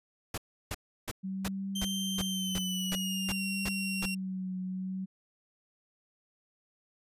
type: noise bursts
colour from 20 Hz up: pink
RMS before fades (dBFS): -35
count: 11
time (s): 0.34-4.058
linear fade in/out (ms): 5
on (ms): 38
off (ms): 330
type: tone with vibrato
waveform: sine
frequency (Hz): 190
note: F#3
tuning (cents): +46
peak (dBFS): -33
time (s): 1.23-5.06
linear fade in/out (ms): 20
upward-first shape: triangle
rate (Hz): 0.52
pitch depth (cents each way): 49
type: tone with pitch glide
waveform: sawtooth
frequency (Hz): 3136 to 2746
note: G7 to F7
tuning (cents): 0 to -30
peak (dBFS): -31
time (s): 1.75-4.15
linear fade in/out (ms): 10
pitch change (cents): -230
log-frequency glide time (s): 2.28-3.43
effects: resampled to 32000 Hz